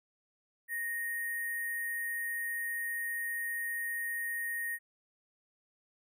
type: tone with sample-and-hold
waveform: sine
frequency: 1865 Hz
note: A#6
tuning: in tune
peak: -33 dBFS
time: 0.68-4.79 s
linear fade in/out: 50 ms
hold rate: 11025 Hz
effects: none